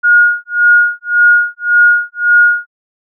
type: tone with tremolo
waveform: sine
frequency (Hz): 1435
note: F6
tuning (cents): +47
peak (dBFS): -3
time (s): 0.03-2.67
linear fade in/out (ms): 20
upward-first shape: sine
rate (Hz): 1.8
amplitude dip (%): 100
effects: none